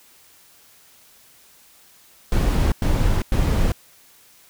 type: noise bursts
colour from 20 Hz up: brown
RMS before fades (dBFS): -18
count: 3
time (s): 2.32-3.72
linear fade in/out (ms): 2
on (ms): 400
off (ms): 100
effects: white hiss -52 dBFS RMS until 4.49 s